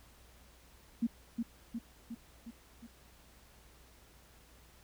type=tone with echo; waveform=sine; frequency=231.9 Hz; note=A#3; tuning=9 cents flat; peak=-27 dBFS; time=1.02-1.07 s; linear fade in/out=10 ms; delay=360 ms; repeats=5; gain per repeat=-4 dB; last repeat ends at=2.87 s; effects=added 60 Hz sine -62 dBFS peak until 4.83 s + pink hiss -62 dBFS RMS until 4.83 s